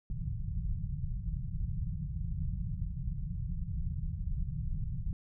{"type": "low-pass noise", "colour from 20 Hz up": "pink", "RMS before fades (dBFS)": -35, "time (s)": [0.1, 5.13], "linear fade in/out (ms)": 2, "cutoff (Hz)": 180, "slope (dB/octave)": 96, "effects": []}